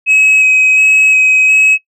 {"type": "tone with vibrato", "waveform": "sine", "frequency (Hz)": 2548, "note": "D#7", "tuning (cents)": 41, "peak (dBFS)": -3, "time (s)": [0.06, 1.78], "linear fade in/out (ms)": 50, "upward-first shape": "square", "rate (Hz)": 1.4, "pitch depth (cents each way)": 9, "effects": ["noise-tail reverb RT60 0.1 s tail -20 dB re dry", "tanh soft clip ceiling -4 dBFS"]}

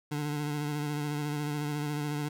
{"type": "tone with vibrato", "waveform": "25% pulse", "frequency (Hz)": 147.8, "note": "D3", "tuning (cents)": 11, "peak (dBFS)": -27, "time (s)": [0.11, 2.29], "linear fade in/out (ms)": 10, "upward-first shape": "sine", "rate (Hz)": 14, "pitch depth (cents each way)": 31, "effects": []}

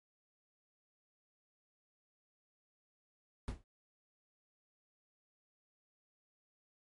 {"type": "noise with exponential decay", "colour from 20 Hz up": "brown", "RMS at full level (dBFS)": -33, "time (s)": [3.48, 3.64], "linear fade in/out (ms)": 1, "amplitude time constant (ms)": 33, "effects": ["MP3 48 kbps"]}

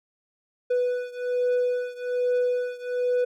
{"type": "beating tone pair", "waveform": "triangle", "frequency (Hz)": [493.9, 495.1], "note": ["B4", "B4"], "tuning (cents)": [0, 4], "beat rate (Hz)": 1.2, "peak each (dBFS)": [-23, -25], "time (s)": [0.7, 3.25], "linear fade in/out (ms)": 10, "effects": []}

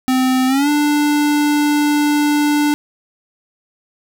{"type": "tone with pitch glide", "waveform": "square", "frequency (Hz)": [258, 294.7], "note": ["C4", "D4"], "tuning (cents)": [-24, 6], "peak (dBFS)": -13, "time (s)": [0.08, 2.74], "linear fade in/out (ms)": 0, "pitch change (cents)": 230, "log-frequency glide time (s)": [0.47, 0.69], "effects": []}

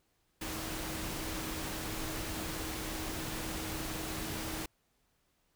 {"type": "tone in noise", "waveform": "sine", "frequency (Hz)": 317.4, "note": "D#4", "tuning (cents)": 35, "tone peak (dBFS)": -44, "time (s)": [0.41, 4.66], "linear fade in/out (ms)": 5, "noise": "pink", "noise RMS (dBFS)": -39, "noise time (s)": [0.41, 4.66], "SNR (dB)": -8, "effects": ["pink hiss -75 dBFS RMS until 5.55 s"]}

